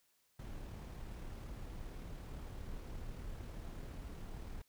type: noise with amplitude modulation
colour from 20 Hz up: brown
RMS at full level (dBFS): -45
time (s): 0.39-4.62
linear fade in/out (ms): 5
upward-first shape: sine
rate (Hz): 37.5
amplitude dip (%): 25
effects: white hiss -75 dBFS RMS until 4.68 s